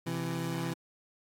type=tone pair together; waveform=25% pulse; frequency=130.81 / 167.25 Hz; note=C3 / E3; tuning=0 / +25 cents; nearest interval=major third; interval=425 cents; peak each=-33 / -30 dBFS; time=0.06-0.74 s; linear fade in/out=10 ms; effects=AAC 48 kbps